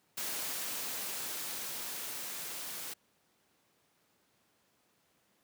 white noise with level ramp, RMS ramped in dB -37 to -42 dBFS, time 0.17-2.94 s, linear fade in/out 10 ms, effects pink hiss -72 dBFS RMS until 5.43 s + high-pass 150 Hz 12 dB/octave

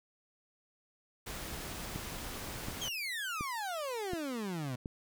pink noise, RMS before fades -42 dBFS, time 1.26-2.89 s, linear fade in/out 10 ms
click train, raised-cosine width 3 ms, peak -26 dBFS, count 5, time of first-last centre 1.96-4.859 s, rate 1.38 Hz
30% pulse exponential sweep, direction down, 3322 to 120 Hz, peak -33 dBFS, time 2.81-4.76 s, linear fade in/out 10 ms
effects none

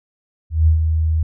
sine tone with ADSR envelope, 79.6 Hz, D#2, 40 cents sharp, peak -8 dBFS, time 0.5-1.23 s, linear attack 170 ms, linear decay 110 ms, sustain -6 dB, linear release 4 ms, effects none

